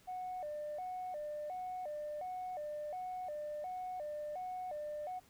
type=tone with vibrato; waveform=sine; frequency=663 Hz; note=E5; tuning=10 cents sharp; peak=-38 dBFS; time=0.07-5.2 s; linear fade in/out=20 ms; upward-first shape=square; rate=1.4 Hz; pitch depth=180 cents each way; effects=tanh soft clip ceiling -36 dBFS + pink hiss -66 dBFS RMS until 5.29 s